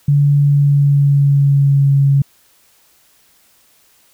sine tone with pitch glide, 143.4 to 139.16 Hz, D3 to C#3, -41 to +7 cents, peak -8 dBFS, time 0.08-2.22 s, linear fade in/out 5 ms, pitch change -52 cents, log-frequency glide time 0.41-1.91 s, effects white hiss -53 dBFS RMS until 4.13 s

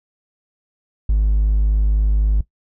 triangle tone, 51.91 Hz, G#1, in tune, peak -10 dBFS, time 1.09-2.41 s, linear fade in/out 5 ms, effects noise-tail reverb RT60 0.1 s tail -18 dB re dry + tanh soft clip ceiling -7 dBFS

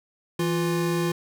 square tone pair together, 165.85 / 350 Hz, E3 / F4, +11 / +4 cents, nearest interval octave + minor second, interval 1293 cents, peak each -26 dBFS, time 0.39-1.12 s, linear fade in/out 5 ms, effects none

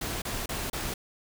pink noise bursts, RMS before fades -33 dBFS, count 4, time 0.01-0.94 s, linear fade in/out 5 ms, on 210 ms, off 30 ms, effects none

